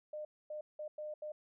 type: tone bursts at uneven times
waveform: sine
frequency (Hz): 606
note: D#5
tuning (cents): -46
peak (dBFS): -40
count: 5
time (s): 0.13-0.25 / 0.5-0.61 / 0.79-0.88 / 0.98-1.14 / 1.22-1.32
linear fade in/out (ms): 5
effects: none